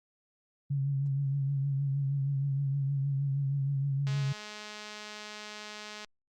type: tone with vibrato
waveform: sine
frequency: 138.59 Hz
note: C#3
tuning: in tune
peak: -27 dBFS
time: 0.7-4.33 s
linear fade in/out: 10 ms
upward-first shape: triangle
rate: 6.4 Hz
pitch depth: 48 cents each way
type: click train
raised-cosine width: 0.2 ms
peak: -26 dBFS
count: 418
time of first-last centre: 4.07-6.046 s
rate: 211 Hz
effects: Opus 48 kbps